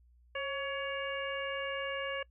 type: harmonic tone with a mistuned harmonic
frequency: 562 Hz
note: C#5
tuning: 24 cents sharp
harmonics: 1 / 2 / 3 / 4 / 5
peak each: -37 / -42 / -40 / -43 / -42 dBFS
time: 0.35-2.23 s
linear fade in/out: 5 ms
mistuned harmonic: 1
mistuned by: -56 cents
effects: noise-tail reverb RT60 0.1 s tail -25 dB re dry + added 60 Hz sine -60 dBFS peak until 2.3 s